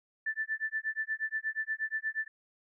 sine tone with tremolo, 1762 Hz, A6, 2 cents sharp, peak -28 dBFS, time 0.26-2.28 s, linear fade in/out 5 ms, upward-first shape sine, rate 8.4 Hz, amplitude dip 100%, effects none

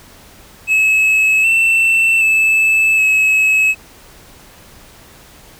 triangle tone with pitch steps, 2583 / 2679 / 2619 / 2575 Hz, E7 / E7 / E7 / E7, -36 / +27 / -12 / -41 cents, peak -8 dBFS, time 0.67-3.75 s, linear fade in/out 50 ms, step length 770 ms, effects pink hiss -42 dBFS RMS until 5.59 s

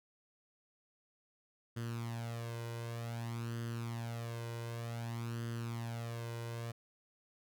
sawtooth tone with flanger, 116.54 Hz, A#2, in tune, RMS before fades -41 dBFS, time 1.76-6.72 s, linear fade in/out 10 ms, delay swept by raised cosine 0.63 to 2.03 ms, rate 0.54 Hz, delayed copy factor +0.65, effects none

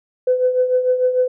sine tone with tremolo, 505 Hz, B4, 39 cents sharp, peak -10 dBFS, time 0.27-1.28 s, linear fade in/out 5 ms, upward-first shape triangle, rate 6.7 Hz, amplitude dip 70%, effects tanh soft clip ceiling -6 dBFS

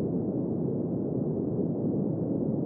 pink band-pass noise, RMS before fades -29 dBFS, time 0-2.65 s, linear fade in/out 0 ms, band 140 to 450 Hz, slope 24 dB/octave, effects none

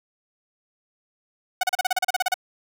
sawtooth tone bursts, 740 Hz, F#5, in tune, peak -15 dBFS, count 13, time 1.61-2.342 s, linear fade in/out 5 ms, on 24 ms, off 35 ms, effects none

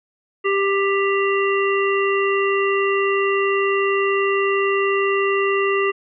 harmonic tone, 394.6 Hz, G4, 11 cents sharp, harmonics 1 / 3 / 5 / 7, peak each -18 / -23 / -25 / -26 dBFS, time 0.44-5.92 s, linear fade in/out 20 ms, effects none

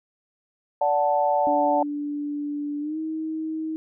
sine chord, D major, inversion none, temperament equal with one note detuned, 580.2 / 740 / 880 Hz, D5 / F#5 / A5, -21 / 0 / 0 cents, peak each -23 dBFS, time 0.81-1.83 s, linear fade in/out 5 ms
sine tone with pitch glide, 291.8 to 316.4 Hz, D4 to D#4, -11 to +29 cents, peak -26 dBFS, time 1.47-3.76 s, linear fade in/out 0 ms, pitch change +140 cents, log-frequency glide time 2.8-2.98 s
effects none

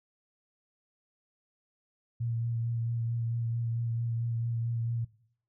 sine tone with vibrato, 116.4 Hz, A#2, 2 cents flat, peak -29 dBFS, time 2.2-5.05 s, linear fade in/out 10 ms, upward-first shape sine, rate 4.5 Hz, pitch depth 20 cents each way, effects noise-tail reverb RT60 0.6 s tail -19 dB re dry

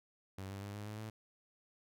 sawtooth tone with pitch steps, 96.1 / 98.57 / 101.11 / 103.71 / 106.38 / 109.12 Hz, G2 / G2 / G#2 / G#2 / G#2 / A2, -34 / +10 / -46 / -2 / +42 / -14 cents, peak -39 dBFS, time 0.38-1.1 s, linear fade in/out 5 ms, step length 120 ms, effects none

